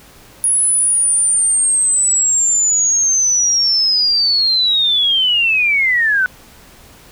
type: linear sweep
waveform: sine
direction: down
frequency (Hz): 10400 to 1477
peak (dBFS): -11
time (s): 0.44-6.26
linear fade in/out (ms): 0
effects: pink hiss -43 dBFS RMS until 7.11 s